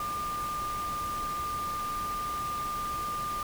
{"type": "tone in noise", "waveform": "sine", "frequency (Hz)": 1200, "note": "D6", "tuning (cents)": 37, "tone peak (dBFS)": -31, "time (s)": [0, 3.43], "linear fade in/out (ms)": 2, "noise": "pink", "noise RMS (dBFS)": -41, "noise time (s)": [0, 3.43], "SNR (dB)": 7, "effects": []}